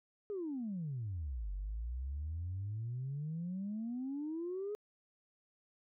sine exponential two-way sweep, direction down then up, 425.3 to 46.25 to 425.3 Hz, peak -36 dBFS, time 0.3-4.75 s, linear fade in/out 0 ms, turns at 1.52 s, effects tanh soft clip ceiling -33 dBFS

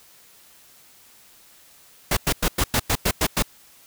pink noise bursts, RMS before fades -20 dBFS, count 9, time 2.11-3.425 s, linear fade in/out 5 ms, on 59 ms, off 98 ms, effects white hiss -52 dBFS RMS until 3.86 s

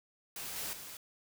white noise with level steps, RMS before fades -42 / -39 / -47 dBFS, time 0.36-0.97 s, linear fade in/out 2 ms, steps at 0.56 / 0.73 s, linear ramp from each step 2 ms, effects none

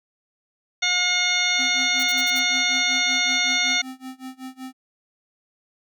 harmonic tone, 719 Hz, F#5, 50 cents flat, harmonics 1 / 2 / 3 / 4 / 5 / 6 / 8 / 9, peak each -33 / -29 / -22 / -32 / -24 / -28 / -30 / -33 dBFS, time 0.82-3.82 s, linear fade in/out 10 ms
square tone with tremolo, 260 Hz, C4, 11 cents flat, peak -32 dBFS, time 1.58-4.73 s, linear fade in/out 20 ms, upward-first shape sine, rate 5.3 Hz, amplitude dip 95%
blue noise bursts, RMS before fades -34 dBFS, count 5, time 1.99-2.397 s, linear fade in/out 10 ms, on 43 ms, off 48 ms
effects none

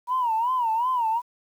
sine tone with vibrato, 953 Hz, A#5, 38 cents sharp, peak -20 dBFS, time 0.07-1.22 s, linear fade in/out 50 ms, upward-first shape sine, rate 2.7 Hz, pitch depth 140 cents each way, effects tanh soft clip ceiling -16 dBFS + 9-bit

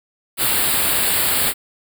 white band-stop noise, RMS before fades -18 dBFS, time 0.37-1.54 s, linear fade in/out 50 ms, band 4800 to 7600 Hz, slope 96 dB/octave, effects none

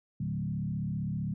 sine tone with frequency modulation, 158.3 Hz, D#3, 30 cents sharp, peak -30 dBFS, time 0.2-1.34 s, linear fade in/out 5 ms, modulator 35.4 Hz, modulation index 1.4, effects none

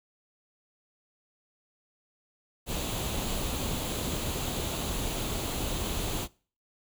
pink noise with comb filter, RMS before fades -32 dBFS, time 2.66-6.28 s, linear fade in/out 50 ms, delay 0.28 ms, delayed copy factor +0.5, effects noise-tail reverb RT60 0.4 s tail -22 dB re dry

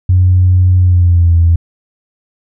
sine tone with pitch glide, 91.3 to 84.21 Hz, F#2 to E2, -23 to +37 cents, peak -4 dBFS, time 0.09-1.56 s, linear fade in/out 5 ms, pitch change -140 cents, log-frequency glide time 0.78-1.35 s, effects tanh soft clip ceiling 0 dBFS

